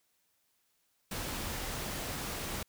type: noise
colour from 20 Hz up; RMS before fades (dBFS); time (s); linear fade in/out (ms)
pink; -38; 1.11-2.63; 5
effects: white hiss -75 dBFS RMS until 2.68 s